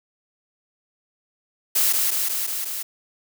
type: noise with echo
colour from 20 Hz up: blue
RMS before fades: -19 dBFS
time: 1.75-1.93 s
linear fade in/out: 10 ms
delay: 180 ms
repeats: 5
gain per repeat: -2 dB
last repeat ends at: 2.83 s
effects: none